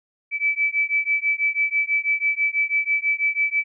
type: beating tone pair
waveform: sine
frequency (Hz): 2304 / 2310.1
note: D7 / D7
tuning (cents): -34 / -29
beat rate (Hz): 6.1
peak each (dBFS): -22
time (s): 0.31-3.64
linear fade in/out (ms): 50
effects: none